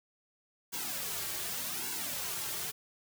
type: noise with flanger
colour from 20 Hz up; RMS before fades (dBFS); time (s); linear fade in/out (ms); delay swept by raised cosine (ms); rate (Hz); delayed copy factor
white; -37; 0.72-2.72; 20; 1.6 to 4.1; 0.86; -0.9
effects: none